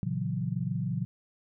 sine chord, F# dominant seventh, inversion first, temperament equal, 116.54 / 138.59 / 164.81 / 185 Hz, A#2 / C#3 / E3 / F#3, 0 / 0 / 0 / 0 cents, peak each -34 dBFS, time 0.03-1.05 s, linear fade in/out 0 ms, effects none

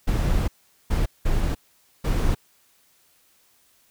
brown noise bursts at uneven times, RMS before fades -21 dBFS, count 4, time 0.07-0.48 / 0.9-1.06 / 1.25-1.55 / 2.04-2.35 s, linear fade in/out 10 ms, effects white hiss -61 dBFS RMS until 3.9 s

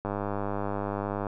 click train, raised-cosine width 1 ms, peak -17 dBFS, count 124, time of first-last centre 0.05-1.268 s, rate 101 Hz, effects none

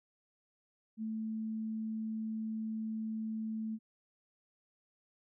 sine tone, 220 Hz, A3, in tune, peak -35 dBFS, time 0.97-3.79 s, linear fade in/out 50 ms, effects none

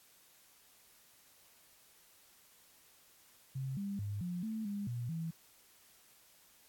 sine tone with pitch steps, 133.4 / 199.5 / 102 / 177.1 / 220.3 / 202.8 / 120.5 / 163.7 Hz, C3 / G3 / G#2 / F3 / A3 / G#3 / B2 / E3, +34 / +31 / -31 / +24 / +2 / -41 / -42 / -12 cents, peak -36 dBFS, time 3.55-5.31 s, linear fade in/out 10 ms, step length 220 ms, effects white hiss -64 dBFS RMS until 6.68 s + AAC 64 kbps

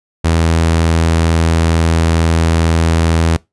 sawtooth tone, 82.2 Hz, E2, 4 cents flat, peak -6 dBFS, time 0.24-3.37 s, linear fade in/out 10 ms, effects noise-tail reverb RT60 0.2 s tail -23 dB re dry + resampled to 24000 Hz

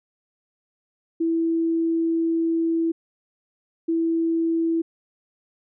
sine tone pair in turn, 329.6 / 329.6 Hz, E4 / E4, 0 / 0 cents, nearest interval unison, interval 0 cents, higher neither, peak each -19 dBFS, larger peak neither, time 1.2-2.92 / 3.88-4.82 s, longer first, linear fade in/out 10 ms, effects none

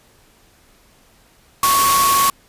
sine tone in noise, 1108.7 Hz, C#6, in tune, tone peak -13 dBFS, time 1.63-2.3 s, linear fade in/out 2 ms, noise white, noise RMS -18 dBFS, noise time 1.63-2.3 s, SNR +2 dB, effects pink hiss -53 dBFS RMS until 2.48 s + resampled to 32000 Hz

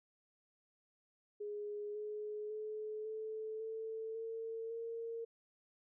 sine tone with pitch steps, 415.3 / 422.3 / 429.4 / 436.7 / 444.1 / 451.6 / 459.2 Hz, G#4 / G#4 / A4 / A4 / A4 / A4 / A#4, 0 / +29 / -42 / -13 / +16 / +45 / -26 cents, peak -40 dBFS, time 1.4-5.25 s, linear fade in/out 10 ms, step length 550 ms, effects none

